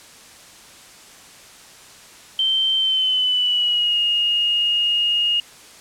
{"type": "tone with pitch glide", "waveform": "sine", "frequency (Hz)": [3115, 2856], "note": ["G7", "F7"], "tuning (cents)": [-12, 38], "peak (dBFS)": -16, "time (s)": [2.39, 5.4], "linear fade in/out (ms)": 2, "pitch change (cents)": -150, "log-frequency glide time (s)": [2.77, 3.99], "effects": ["white hiss -44 dBFS RMS until 5.8 s", "low-pass 9000 Hz 12 dB/octave"]}